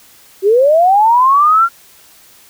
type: linear sweep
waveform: sine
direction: up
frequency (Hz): 371.2 to 1396.9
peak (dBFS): -6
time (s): 0.42-1.69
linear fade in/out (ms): 50
effects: white hiss -44 dBFS RMS until 2.49 s